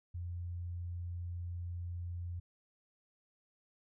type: tone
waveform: sine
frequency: 87.3 Hz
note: F2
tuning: in tune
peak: -38 dBFS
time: 0.14-2.4 s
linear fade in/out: 10 ms
effects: none